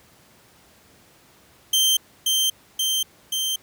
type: tone with echo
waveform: sawtooth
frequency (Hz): 3136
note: G7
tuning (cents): 0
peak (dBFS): -13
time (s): 1.73-1.97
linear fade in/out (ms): 5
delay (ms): 530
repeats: 3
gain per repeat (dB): -2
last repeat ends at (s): 3.56
effects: pink hiss -54 dBFS RMS until 3.62 s + high-pass 80 Hz 12 dB/octave